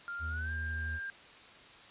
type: tone with pitch glide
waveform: sine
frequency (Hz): 1396.9 to 1595.4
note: F6 to G6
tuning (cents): 0 to +30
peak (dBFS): -37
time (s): 0.08-1.1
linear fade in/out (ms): 0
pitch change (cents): +230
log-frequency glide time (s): 0.29-0.51
type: tone with vibrato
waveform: triangle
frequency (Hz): 78.8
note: D#2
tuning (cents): +23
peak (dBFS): -34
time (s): 0.19-1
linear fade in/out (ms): 50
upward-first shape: sine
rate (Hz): 12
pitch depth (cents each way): 16
effects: white hiss -54 dBFS RMS until 1.9 s + resampled to 8000 Hz